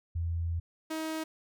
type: tone pair in turn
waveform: sine / sawtooth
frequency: 84 / 317.1 Hz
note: E2 / D#4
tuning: +33 / +33 cents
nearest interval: octave + major seventh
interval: 2300 cents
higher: second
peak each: -29 / -29 dBFS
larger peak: neither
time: 0.15-0.6 / 0.9-1.24 s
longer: first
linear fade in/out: 10 ms
effects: none